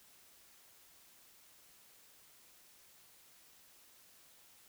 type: silence
effects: white hiss -63 dBFS RMS until 4.68 s